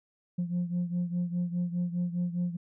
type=beating tone pair; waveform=sine; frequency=174.8 / 179.7 Hz; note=F3 / F3; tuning=+2 / +50 cents; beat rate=4.9 Hz; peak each=-28 / -32 dBFS; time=0.38-2.57 s; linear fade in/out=10 ms; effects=tanh soft clip ceiling -24 dBFS